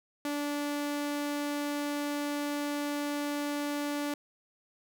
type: tone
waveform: sawtooth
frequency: 290.6 Hz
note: D4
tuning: 18 cents flat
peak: -27 dBFS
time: 0.25-4.14 s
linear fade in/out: 2 ms
effects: none